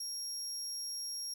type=tone; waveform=30% pulse; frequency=5588 Hz; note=F8; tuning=in tune; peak=-34 dBFS; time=0-1.34 s; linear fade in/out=5 ms; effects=none